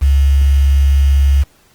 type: tone with quantisation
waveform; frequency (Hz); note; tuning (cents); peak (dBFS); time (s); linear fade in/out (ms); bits
sine; 69.3; C#2; 0; -7; 0.01-1.44; 20; 5
effects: pink hiss -51 dBFS RMS until 1.74 s + Opus 24 kbps